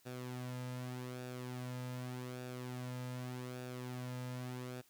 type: tone with flanger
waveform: sawtooth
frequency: 125.5 Hz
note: B2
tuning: 28 cents sharp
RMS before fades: -44 dBFS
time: 0.05-4.82 s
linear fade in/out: 20 ms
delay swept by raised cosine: 0.96 to 2.76 ms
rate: 0.84 Hz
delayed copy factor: -0.55
effects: white hiss -69 dBFS RMS until 4.89 s